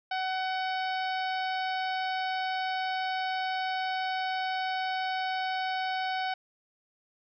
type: harmonic tone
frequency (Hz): 751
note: F#5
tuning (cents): +26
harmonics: 1 / 2 / 3 / 4 / 5 / 6 / 7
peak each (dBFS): -30 / -36 / -40 / -42 / -44 / -46 / -47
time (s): 0.11-6.34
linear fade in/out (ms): 5
effects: none